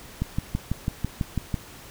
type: click train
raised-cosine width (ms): 5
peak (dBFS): -12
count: 9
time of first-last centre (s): 0.22-1.542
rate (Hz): 6.05
effects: pink hiss -45 dBFS RMS until 1.9 s